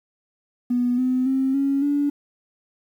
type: tone with pitch steps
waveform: triangle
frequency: 245.1 / 255.1 / 265.4 / 276.2 / 287.5 Hz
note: B3 / C4 / C4 / C#4 / D4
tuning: -13 / -44 / +25 / -6 / -37 cents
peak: -14 dBFS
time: 0.7-2.1 s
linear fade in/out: 10 ms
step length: 280 ms
effects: tanh soft clip ceiling -16 dBFS + 9-bit